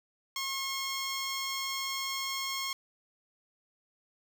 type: tone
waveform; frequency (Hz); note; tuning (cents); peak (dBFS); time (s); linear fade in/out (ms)
10% pulse; 1081; C#6; -44; -24; 0.36-2.73; 2
effects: none